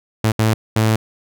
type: tone bursts at uneven times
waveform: sawtooth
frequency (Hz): 110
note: A2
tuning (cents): 0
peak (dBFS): -9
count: 3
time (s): 0.24-0.32 / 0.39-0.54 / 0.76-0.96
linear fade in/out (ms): 5
effects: none